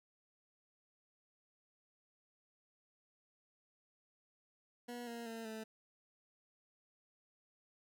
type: tone with pitch steps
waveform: 20% pulse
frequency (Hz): 241.6 / 234.2 / 227 / 220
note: B3 / A#3 / A#3 / A3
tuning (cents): -38 / +8 / -46 / 0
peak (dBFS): -39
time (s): 4.88-5.64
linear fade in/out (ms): 10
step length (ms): 190
effects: none